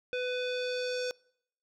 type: tone with low-pass filter sweep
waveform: square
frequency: 499.2 Hz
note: B4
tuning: 19 cents sharp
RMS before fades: -33 dBFS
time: 0.13-1.11 s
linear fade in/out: 0 ms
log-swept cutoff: 3000 to 5600 Hz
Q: 2.6
effects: noise-tail reverb RT60 0.7 s tail -26 dB re dry